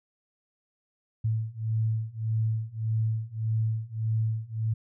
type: beating tone pair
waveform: sine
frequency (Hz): 110 / 111.7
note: A2 / A2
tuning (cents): 0 / +27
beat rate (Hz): 1.7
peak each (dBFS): -29 / -28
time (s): 1.24-4.74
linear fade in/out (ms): 10
effects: none